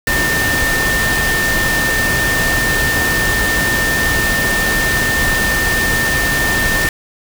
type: tone in noise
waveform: sine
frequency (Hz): 1800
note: A6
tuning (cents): +39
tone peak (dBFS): -15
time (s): 0.07-6.89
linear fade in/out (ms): 2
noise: pink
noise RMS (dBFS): -18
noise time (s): 0.07-6.89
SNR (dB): 0
effects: none